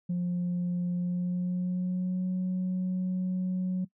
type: tone with pitch glide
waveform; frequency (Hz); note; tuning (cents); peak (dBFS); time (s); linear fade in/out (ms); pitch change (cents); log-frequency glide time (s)
sine; 176.9 to 184.09; F3 to F#3; +23 to -9; -25; 0.09-3.85; 10; +68; 0.95-2.27
effects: noise-tail reverb RT60 0.1 s tail -20 dB re dry + tanh soft clip ceiling -25 dBFS